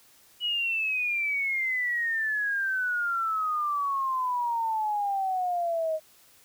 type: exponential sweep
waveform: sine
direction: down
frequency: 2940 to 622.3 Hz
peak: -25 dBFS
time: 0.4-6 s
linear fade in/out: 50 ms
effects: white hiss -58 dBFS RMS until 6.44 s